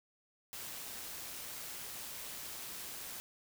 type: noise with amplitude modulation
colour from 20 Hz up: white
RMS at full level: -44 dBFS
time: 0.53-3.2 s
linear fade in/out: 0 ms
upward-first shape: sine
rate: 120 Hz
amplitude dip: 25%
effects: none